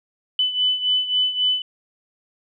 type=beating tone pair; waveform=sine; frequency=3000 / 3003.7 Hz; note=F#7 / F#7; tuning=+23 / +25 cents; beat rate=3.7 Hz; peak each=-19 / -24 dBFS; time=0.39-1.62 s; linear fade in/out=2 ms; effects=none